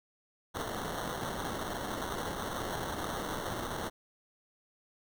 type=noise with sample-and-hold; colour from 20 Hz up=white; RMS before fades=-37 dBFS; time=0.54-3.9 s; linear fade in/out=20 ms; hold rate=2450 Hz; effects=none